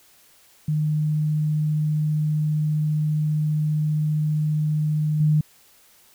sine tone with level steps, 152.5 Hz, D#3, 34 cents flat, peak -19 / -15 dBFS, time 0.68-5.41 s, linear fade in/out 5 ms, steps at 5.2 s, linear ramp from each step 5 ms, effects white hiss -55 dBFS RMS until 6.14 s

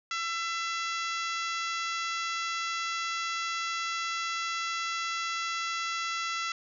harmonic tone, 671 Hz, E5, 31 cents sharp, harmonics 2 / 3 / 4 / 5 / 6 / 7 / 8 / 9 / 10, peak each -33 / -37 / -39 / -41 / -43 / -44 / -45 / -46 / -47 dBFS, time 0.11-6.52 s, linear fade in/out 2 ms, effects none

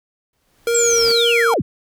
pink noise with exponential growth, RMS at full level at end -30 dBFS, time 0.33-1.12 s, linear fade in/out 2 ms, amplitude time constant 170 ms
square tone with vibrato, 466.2 Hz, A#4, in tune, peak -16 dBFS, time 0.67-1.54 s, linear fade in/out 2 ms, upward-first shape sine, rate 2 Hz, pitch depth 16 cents each way
sine linear sweep, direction down, 7780 to 56 Hz, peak -15 dBFS, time 0.74-1.62 s, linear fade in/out 10 ms
effects none

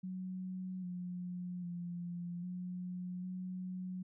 sine tone with pitch steps, 185.3 / 179 / 174.2 / 180.5 / 183.8 Hz, F#3 / F3 / F3 / F#3 / F#3, +3 / +43 / -4 / -43 / -11 cents, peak -39 dBFS, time 0.03-4.03 s, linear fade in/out 10 ms, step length 800 ms, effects none

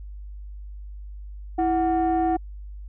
sine tone pair together, 329.6 / 739.9 Hz, E4 / F#5, 0 / 0 cents, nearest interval octave + major second, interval 1400 cents, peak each -20 dBFS, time 1.58-2.37 s, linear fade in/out 10 ms, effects tanh soft clip ceiling -16 dBFS + added 50 Hz sine -35 dBFS peak until 2.88 s

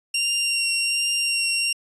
20% pulse tone with vibrato, 2767 Hz, F7, 17 cents flat, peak -15 dBFS, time 0.14-1.73 s, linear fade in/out 5 ms, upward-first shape triangle, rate 1.3 Hz, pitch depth 16 cents each way, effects resampled to 24000 Hz

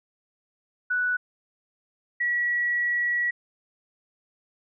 sine tone pair in turn, 1480 / 1929.2 Hz, F#6 / B6, 0 / -41 cents, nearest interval perfect fourth, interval 459 cents, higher second, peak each -22 dBFS, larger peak neither, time 0.9-1.17 / 2.2-3.31 s, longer second, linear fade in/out 10 ms, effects none

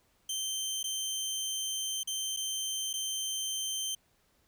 20% pulse tone with dropouts, 3120 Hz, G7, 9 cents flat, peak -27 dBFS, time 0.29-3.95 s, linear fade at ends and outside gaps 5 ms, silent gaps 0.83-0.84 / 2.033-2.073 / 2.365-2.37 / 2.931-2.937 s, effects pink hiss -70 dBFS RMS until 4.47 s

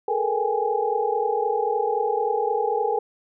sine tone cluster, 423.3 / 447.1 / 476.7 / 798 / 838 Hz, G#4 / A4 / A#4 / G5 / G#5, +33 / +28 / +39 / +31 / +15 cents, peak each -27 dBFS, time 0.08-2.99 s, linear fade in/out 5 ms, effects none

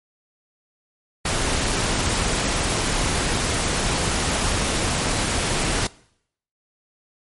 pink noise, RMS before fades -22 dBFS, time 1.25-5.87 s, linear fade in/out 5 ms, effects noise-tail reverb RT60 0.7 s tail -22 dB re dry + MP3 48 kbps

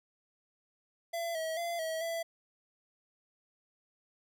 square tone with pitch steps, 675 / 642 / 684 / 643 / 666 Hz, E5 / E5 / F5 / E5 / E5, +41 / -46 / -36 / -43 / +18 cents, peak -34 dBFS, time 1.13-2.23 s, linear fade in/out 10 ms, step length 220 ms, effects none

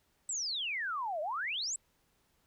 sine exponential two-way sweep, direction down then up, 8070 to 587.3 to 8070 Hz, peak -33 dBFS, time 0.29-1.76 s, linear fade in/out 2 ms, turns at 1.21 s, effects pink hiss -73 dBFS RMS until 2.46 s

